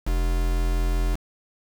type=tone with quantisation; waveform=triangle; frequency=42.71 Hz; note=F1; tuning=38 cents flat; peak=-18 dBFS; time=0.06-1.16 s; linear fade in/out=20 ms; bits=5; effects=none